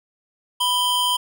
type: tone pair together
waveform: square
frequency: 987.8 / 3136 Hz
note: B5 / G7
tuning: 0 / 0 cents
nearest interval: octave + minor sixth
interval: 2000 cents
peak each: -22 / -21 dBFS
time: 0.6-1.17 s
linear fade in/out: 10 ms
effects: none